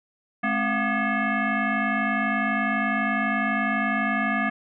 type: tone with frequency modulation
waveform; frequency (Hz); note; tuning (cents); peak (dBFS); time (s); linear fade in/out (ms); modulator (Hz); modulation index
sine; 740; F#5; 0; -21; 0.43-4.5; 10; 476; 3
effects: none